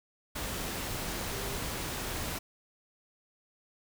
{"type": "tone in noise", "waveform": "sine", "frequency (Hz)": 399.3, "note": "G4", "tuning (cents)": 32, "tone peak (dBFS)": -43, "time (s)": [1.31, 1.56], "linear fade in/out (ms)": 10, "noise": "pink", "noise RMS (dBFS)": -36, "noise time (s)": [0.35, 2.39], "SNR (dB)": -10, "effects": []}